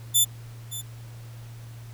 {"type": "tone with echo", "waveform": "10% pulse", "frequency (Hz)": 3520, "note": "A7", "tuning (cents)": 0, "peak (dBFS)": -9, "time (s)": [0.14, 0.25], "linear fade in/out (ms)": 20, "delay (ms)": 570, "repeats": 1, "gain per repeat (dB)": -15, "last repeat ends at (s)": 0.82, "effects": ["added 116 Hz sine -39 dBFS peak until 1.93 s", "pink hiss -52 dBFS RMS until 1.93 s"]}